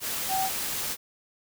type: tone in noise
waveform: sine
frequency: 765 Hz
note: G5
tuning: 42 cents flat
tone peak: -25 dBFS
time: 0.28-0.5 s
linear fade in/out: 50 ms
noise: white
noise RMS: -31 dBFS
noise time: 0-0.97 s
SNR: +3 dB
effects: none